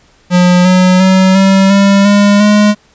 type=tone with pitch steps; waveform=square; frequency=179 / 183.61 / 188.33 / 193.18 / 198.15 / 203.3 / 208.5 Hz; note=F3 / F#3 / F#3 / G3 / G3 / G#3 / G#3; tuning=+43 / -13 / +31 / -25 / +19 / -37 / +7 cents; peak=-5 dBFS; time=0.3-2.75 s; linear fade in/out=50 ms; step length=350 ms; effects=pink hiss -48 dBFS RMS until 2.94 s + resampled to 16000 Hz